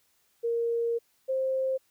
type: tone pair in turn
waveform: sine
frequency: 466.2 / 526.8 Hz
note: A#4 / C5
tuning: 0 / +12 cents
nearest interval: major second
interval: 212 cents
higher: second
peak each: -25 dBFS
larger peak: neither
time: 0.43-0.99 / 1.28-1.78 s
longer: first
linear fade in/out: 20 ms
effects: white hiss -69 dBFS RMS until 1.9 s